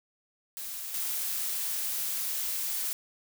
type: noise with level steps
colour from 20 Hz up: blue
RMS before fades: -38 / -32 dBFS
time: 0.57-2.93 s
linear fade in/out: 0 ms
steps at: 0.94 s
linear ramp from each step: 2 ms
effects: none